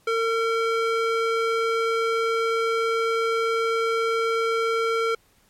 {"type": "tone with band-pass filter", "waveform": "square", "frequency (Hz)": 454.6, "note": "A#4", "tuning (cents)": -43, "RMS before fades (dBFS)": -23, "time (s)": [0.07, 5.15], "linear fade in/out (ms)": 5, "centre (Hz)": 1300, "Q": 0.78, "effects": ["pink hiss -61 dBFS RMS until 5.49 s", "MP3 64 kbps"]}